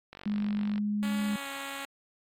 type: click train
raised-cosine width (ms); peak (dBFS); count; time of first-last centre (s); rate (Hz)
0.3; -28; 32; 0.13-0.78; 47.7
type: tone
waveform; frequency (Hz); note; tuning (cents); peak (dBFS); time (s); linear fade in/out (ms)
sine; 207.7; G#3; 0; -27; 0.26-1.36; 2
type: tone with pitch glide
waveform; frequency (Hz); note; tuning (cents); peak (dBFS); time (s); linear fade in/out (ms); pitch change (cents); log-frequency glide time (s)
5% pulse; 282.2 to 276.2; C#4 to C#4; +31 to -6; -26; 1.03-1.85; 0; -37; 1.28-1.48
effects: AAC 48 kbps